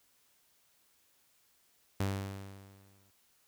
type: tone with exponential decay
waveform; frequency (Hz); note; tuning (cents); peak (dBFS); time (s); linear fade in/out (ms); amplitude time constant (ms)
sawtooth; 97.9; G2; -2; -25; 2-3.11; 5; 240
effects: white hiss -70 dBFS RMS until 3.47 s